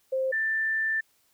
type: tone pair in turn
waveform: sine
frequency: 526 / 1774.2 Hz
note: C5 / A6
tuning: +9 / +14 cents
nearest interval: octave + major sixth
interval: 2105 cents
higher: second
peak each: -24 / -24 dBFS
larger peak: neither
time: 0.12-0.32 / 0.32-1.01 s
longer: second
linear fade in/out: 10 ms
effects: white hiss -67 dBFS RMS until 1.33 s